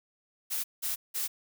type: noise bursts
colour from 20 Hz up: blue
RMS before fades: -32 dBFS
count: 3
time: 0.5-1.28 s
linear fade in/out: 20 ms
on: 140 ms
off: 180 ms
effects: none